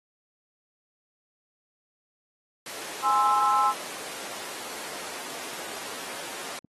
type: noise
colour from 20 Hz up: pink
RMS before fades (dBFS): -36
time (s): 2.66-6.59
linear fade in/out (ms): 2
type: chord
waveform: sine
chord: Ab augmented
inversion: none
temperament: equal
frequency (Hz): 830.6 / 1046.5 / 1318.5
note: Ab5 / C6 / E6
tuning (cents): 0 / 0 / 0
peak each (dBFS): -24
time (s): 3.02-3.74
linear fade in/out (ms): 50
type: click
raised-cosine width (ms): 5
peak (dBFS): -22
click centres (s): 6.646
effects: high-pass 400 Hz 12 dB/octave + AAC 32 kbps